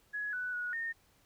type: tone with pitch steps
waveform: sine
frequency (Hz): 1681 / 1488 / 1459 / 1833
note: G#6 / F#6 / F#6 / A#6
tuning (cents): +20 / +9 / -25 / -30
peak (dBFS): -34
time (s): 0.13-0.93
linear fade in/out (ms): 20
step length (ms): 200
effects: pink hiss -68 dBFS RMS until 1.25 s